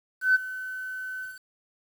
sine tone with ADSR envelope, 1517 Hz, F#6, 43 cents sharp, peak -14 dBFS, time 0.21-1.41 s, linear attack 140 ms, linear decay 20 ms, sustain -18 dB, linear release 200 ms, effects tanh soft clip ceiling -12 dBFS + 8-bit

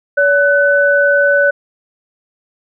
sine tone pair together, 570 / 1500.3 Hz, C#5 / F#6, +48 / +24 cents, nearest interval octave + perfect fourth, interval 1676 cents, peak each -11 dBFS, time 0.17-1.51 s, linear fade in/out 10 ms, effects none

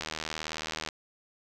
click train, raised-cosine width 0.2 ms, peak -16 dBFS, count 70, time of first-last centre 0.01-0.888 s, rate 78.6 Hz, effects none

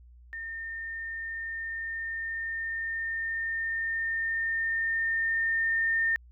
sine tone with level ramp, 1817 Hz, A#6, 45 cents flat, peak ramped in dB -35 to -23 dBFS, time 0.33-6.16 s, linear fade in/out 0 ms, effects added 60 Hz sine -50 dBFS peak until 6.31 s

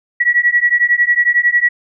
sine beating tone pair, 1925 / 1936 Hz, B6 / B6, -45 / -35 cents, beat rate 11 Hz, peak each -13 dBFS, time 0.2-1.69 s, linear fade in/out 10 ms, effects none

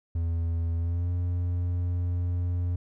triangle tone with pitch glide, 83.6 to 88.16 Hz, E2 to F2, +25 to +17 cents, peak -23 dBFS, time 0.15-2.76 s, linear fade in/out 5 ms, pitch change +92 cents, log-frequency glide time 0.77-1.1 s, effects none

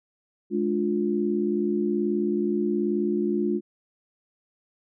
sine chord, D diminished, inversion second, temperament just, 211.4 / 293.7 / 352.4 Hz, Ab3 / D4 / F4, +31 / 0 / +16 cents, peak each -26 / -29 / -25 dBFS, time 0.5-3.61 s, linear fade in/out 50 ms, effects none

